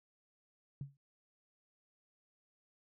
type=tone with exponential decay; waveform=sine; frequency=139.3 Hz; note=C#3; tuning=9 cents sharp; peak=-36 dBFS; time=0.81-0.97 s; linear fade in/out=2 ms; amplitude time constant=34 ms; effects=none